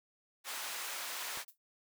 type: high-pass noise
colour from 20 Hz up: pink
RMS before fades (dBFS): -41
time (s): 0.44-1.45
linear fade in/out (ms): 50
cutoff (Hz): 1000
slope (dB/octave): 12
type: click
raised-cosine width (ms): 1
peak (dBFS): -35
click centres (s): 1.374
type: noise with exponential decay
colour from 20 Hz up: violet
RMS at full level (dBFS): -49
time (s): 1.48-1.58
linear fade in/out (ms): 0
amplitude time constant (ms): 20
effects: none